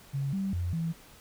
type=tone with pitch steps; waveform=sine; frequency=138.2 / 194.2 / 88 / 164.9 Hz; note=C#3 / G3 / F2 / E3; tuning=-5 / -16 / +14 / +1 cents; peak=-28 dBFS; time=0.13-0.93 s; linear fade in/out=20 ms; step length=200 ms; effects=pink hiss -54 dBFS RMS until 1.2 s